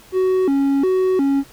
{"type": "tone with vibrato", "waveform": "triangle", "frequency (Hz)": 321.3, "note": "E4", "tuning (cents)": -44, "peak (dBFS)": -12, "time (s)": [0.12, 1.44], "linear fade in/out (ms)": 50, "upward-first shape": "square", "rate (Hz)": 1.4, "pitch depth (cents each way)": 260, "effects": ["pink hiss -46 dBFS RMS until 1.52 s"]}